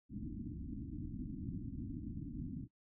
white low-pass noise, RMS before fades -44 dBFS, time 0.09-2.68 s, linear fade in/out 50 ms, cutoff 310 Hz, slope 96 dB/octave, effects noise-tail reverb RT60 0.1 s tail -20 dB re dry

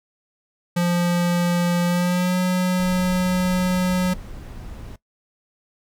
square tone with pitch glide, 174.61 to 182.55 Hz, F3 to F#3, 0 to -23 cents, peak -18 dBFS, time 0.76-4.14 s, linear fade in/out 10 ms, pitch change +77 cents, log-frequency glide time 1.85-2.38 s
brown noise, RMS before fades -35 dBFS, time 2.79-4.96 s, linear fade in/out 5 ms
effects noise-tail reverb RT60 0.1 s tail -18 dB re dry

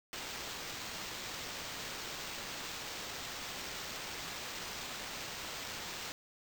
white noise with sample-and-hold, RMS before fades -43 dBFS, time 0.13-6.12 s, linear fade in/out 0 ms, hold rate 11025 Hz, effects none

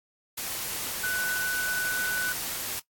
sine tone in noise, 1493 Hz, F#6, 15 cents sharp, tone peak -26 dBFS, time 1.03-2.33 s, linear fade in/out 10 ms, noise white, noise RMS -33 dBFS, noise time 0.37-2.8 s, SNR +4 dB, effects noise-tail reverb RT60 0.1 s tail -18 dB re dry + AAC 64 kbps

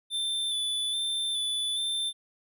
square tone with vibrato, 3520 Hz, A7, in tune, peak -28 dBFS, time 0.1-2.13 s, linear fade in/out 50 ms, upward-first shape square, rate 1.2 Hz, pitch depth 21 cents each way, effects none

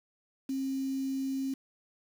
sine tone with quantisation, 268.2 Hz, C4, 43 cents sharp, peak -30 dBFS, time 0.49-1.54 s, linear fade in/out 5 ms, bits 8, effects none

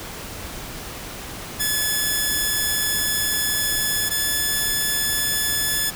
5% pulse tone pair in turn, 1716 / 1725.3 Hz, A6 / A6, -44 / -34 cents, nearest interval unison, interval 10 cents, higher second, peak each -9 dBFS, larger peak neither, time 1.59-4.1 / 4.1-5.91 s, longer first, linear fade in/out 20 ms, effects pink hiss -34 dBFS RMS until 5.95 s

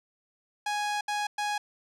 sawtooth tone bursts at uneven times, 830.6 Hz, G#5, in tune, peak -24 dBFS, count 3, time 0.66-1.01 / 1.08-1.27 / 1.38-1.58 s, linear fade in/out 5 ms, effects low-pass 8000 Hz 12 dB/octave

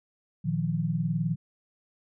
sine chord, Bb suspended fourth, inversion none, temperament just, 116.54 / 155.39 / 174.81 Hz, Bb2 / Eb3 / F3, 0 / -2 / +2 cents, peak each -33 / -28 / -29 dBFS, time 0.44-1.36 s, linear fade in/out 20 ms, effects none

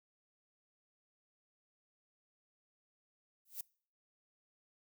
violet noise with exponential growth, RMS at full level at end -37 dBFS, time 3.45-3.61 s, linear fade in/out 5 ms, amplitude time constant 34 ms, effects noise-tail reverb RT60 0.5 s tail -25 dB re dry

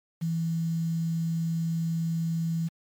sine tone with quantisation, 164.81 Hz, E3, in tune, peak -25 dBFS, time 0.21-2.69 s, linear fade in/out 20 ms, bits 8, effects MP3 96 kbps

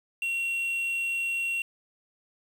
triangle tone with quantisation, 2736 Hz, F7, 36 cents flat, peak -25 dBFS, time 0.22-1.62 s, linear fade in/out 2 ms, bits 8, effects none

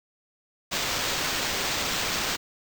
blue noise with sample-and-hold, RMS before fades -28 dBFS, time 0.71-2.37 s, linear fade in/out 20 ms, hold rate 11025 Hz, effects none

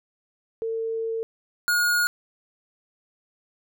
sine / square tone pair in turn, 451 / 1437.6 Hz, A4 / F6, +43 / +50 cents, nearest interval octave + minor sixth, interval 2007 cents, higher second, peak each -25 / -20 dBFS, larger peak second, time 0.62-1.23 / 1.68-2.07 s, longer first, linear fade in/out 0 ms, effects none

